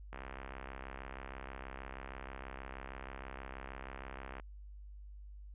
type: click train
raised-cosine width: 0.5 ms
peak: -30 dBFS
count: 284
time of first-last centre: 0.13-4.398 s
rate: 66.3 Hz
effects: added 50 Hz sine -48 dBFS peak until 5.54 s + resampled to 8000 Hz